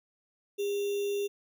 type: tone with sample-and-hold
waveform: sine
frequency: 404.3 Hz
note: G#4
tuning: 46 cents flat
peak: -28 dBFS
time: 0.58-1.28 s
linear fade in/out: 20 ms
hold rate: 3150 Hz
effects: none